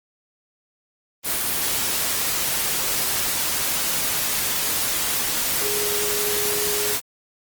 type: tone in noise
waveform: sine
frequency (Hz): 415.3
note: G#4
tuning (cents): 0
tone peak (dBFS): -27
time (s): 5.6-6.97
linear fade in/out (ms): 50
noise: white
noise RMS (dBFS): -23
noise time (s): 1.23-7.01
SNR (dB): -7
effects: Opus 24 kbps